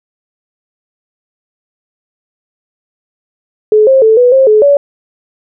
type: tone with pitch steps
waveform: sine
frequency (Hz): 427.9 / 532 / 441.3 / 492.4 / 532 / 428.2 / 569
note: A4 / C5 / A4 / B4 / C5 / A4 / C#5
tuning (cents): -48 / +29 / +5 / -5 / +29 / -47 / +45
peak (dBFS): -3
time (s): 3.72-4.77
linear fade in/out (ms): 2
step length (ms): 150
effects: none